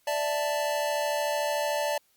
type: chord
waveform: square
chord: D suspended second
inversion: none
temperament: just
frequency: 587.3 / 660.7 / 881 Hz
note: D5 / E5 / A5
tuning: 0 / +4 / +2 cents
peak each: -29 / -35 / -32 dBFS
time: 0.07-1.98 s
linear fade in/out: 5 ms
effects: white hiss -67 dBFS RMS until 2.16 s + Opus 48 kbps